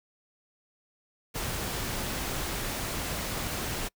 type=noise; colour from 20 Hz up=pink; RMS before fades=-33 dBFS; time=1.34-3.89 s; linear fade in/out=20 ms; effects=noise-tail reverb RT60 0.1 s tail -26 dB re dry